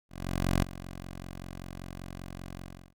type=tone with ADSR envelope; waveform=10% pulse; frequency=45.16 Hz; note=F#1; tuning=41 cents flat; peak=-15 dBFS; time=0.09-2.94 s; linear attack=540 ms; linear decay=13 ms; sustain=-17 dB; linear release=340 ms; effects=none